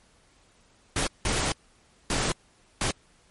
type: noise bursts at uneven times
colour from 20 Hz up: pink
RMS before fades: -26 dBFS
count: 4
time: 0.96-1.07 / 1.25-1.52 / 2.1-2.32 / 2.81-2.91 s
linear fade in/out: 2 ms
effects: pink hiss -61 dBFS RMS until 3.3 s + MP3 48 kbps